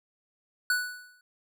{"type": "tone with exponential decay", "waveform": "square", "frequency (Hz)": 1480, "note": "F#6", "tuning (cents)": 0, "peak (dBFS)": -22, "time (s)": [0.7, 1.21], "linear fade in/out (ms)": 2, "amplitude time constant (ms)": 110, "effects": []}